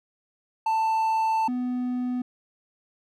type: tone pair in turn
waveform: triangle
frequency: 887 / 248.9 Hz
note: A5 / B3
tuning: +14 / +14 cents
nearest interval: octave + minor seventh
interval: 2200 cents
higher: first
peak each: -19 / -23 dBFS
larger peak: first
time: 0.66-1.48 / 1.48-2.22 s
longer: first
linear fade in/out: 5 ms
effects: none